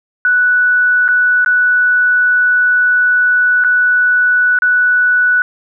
sine tone with dropouts, 1480 Hz, F#6, in tune, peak -8 dBFS, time 0.25-5.42 s, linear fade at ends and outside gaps 1 ms, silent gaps 1.08-1.087 / 1.447-1.461 / 3.639-3.646 / 4.588-4.621 s, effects none

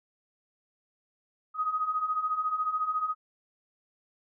sine beating tone pair, 1244.5 / 1258.5 Hz, D#6 / D#6, 0 / +19 cents, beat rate 14 Hz, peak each -33 / -28 dBFS, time 1.54-3.15 s, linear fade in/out 50 ms, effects none

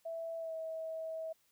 sine tone with pitch glide, 659.3 to 644.6 Hz, E5 to E5, 0 to -39 cents, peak -38 dBFS, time 0.05-1.33 s, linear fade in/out 10 ms, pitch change -39 cents, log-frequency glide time 0.38-0.54 s, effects white hiss -73 dBFS RMS until 1.51 s

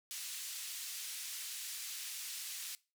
white band-pass noise, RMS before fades -44 dBFS, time 0.11-2.75 s, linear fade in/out 0 ms, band 2500 to 11000 Hz, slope 12 dB/octave, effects noise-tail reverb RT60 0.3 s tail -21 dB re dry

